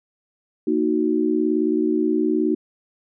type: chord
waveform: sine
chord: D# minor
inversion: second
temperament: equal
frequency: 233.1 / 311.1 / 370 Hz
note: A#3 / D#4 / F#4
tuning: 0 / 0 / 0 cents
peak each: -24 / -20 / -22 dBFS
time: 0.67-2.55 s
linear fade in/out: 5 ms
effects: none